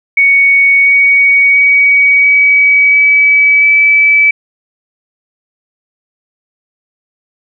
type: tone with pitch steps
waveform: sine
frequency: 2230 / 2244 / 2259 / 2273 / 2287 / 2302 Hz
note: C#7 / C#7 / C#7 / C#7 / D7 / D7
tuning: +10 / +21 / +32 / +43 / -47 / -35 cents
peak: -4 dBFS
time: 0.17-4.31 s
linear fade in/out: 5 ms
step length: 690 ms
effects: none